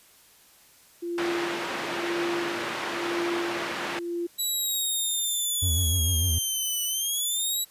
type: tone with tremolo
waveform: sine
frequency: 344.5 Hz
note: F4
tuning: 24 cents flat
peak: -26 dBFS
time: 1.02-4.27 s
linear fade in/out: 10 ms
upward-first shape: sine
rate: 1 Hz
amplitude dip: 85%
type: band-pass noise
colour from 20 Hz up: white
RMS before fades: -32 dBFS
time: 1.18-3.99 s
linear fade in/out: 0 ms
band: 200 to 2100 Hz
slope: 12 dB/octave
type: linear two-way sweep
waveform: 10% pulse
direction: down then up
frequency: 3931 to 2960 to 3931 Hz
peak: -18 dBFS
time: 4.38-7.65 s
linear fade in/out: 20 ms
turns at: 6.84 s
type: tone with vibrato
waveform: triangle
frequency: 85.7 Hz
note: F2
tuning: 32 cents flat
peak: -21 dBFS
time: 5.62-6.39 s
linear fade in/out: 10 ms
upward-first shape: sine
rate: 6.7 Hz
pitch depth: 140 cents each way
effects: white hiss -56 dBFS RMS until 7.7 s + resampled to 32000 Hz